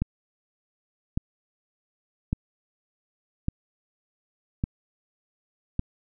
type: click train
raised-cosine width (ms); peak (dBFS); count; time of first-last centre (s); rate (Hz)
5; -12; 6; 0.02-5.794; 0.866
effects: none